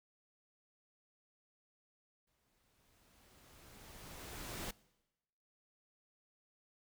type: noise with exponential growth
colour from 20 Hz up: pink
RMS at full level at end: -42 dBFS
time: 2.27-4.71 s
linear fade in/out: 5 ms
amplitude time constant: 530 ms
effects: noise-tail reverb RT60 1.0 s tail -22 dB re dry